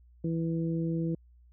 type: harmonic tone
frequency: 164.81 Hz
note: E3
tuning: in tune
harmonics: 1 / 2 / 3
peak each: -29 / -33 / -40 dBFS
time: 0.24-1.15 s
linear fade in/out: 5 ms
effects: added 60 Hz sine -55 dBFS peak until 1.52 s